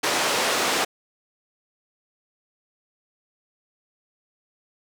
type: band-pass noise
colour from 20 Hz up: pink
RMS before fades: -23 dBFS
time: 0.03-0.85 s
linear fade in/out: 10 ms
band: 420 to 7700 Hz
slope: 12 dB/octave
effects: none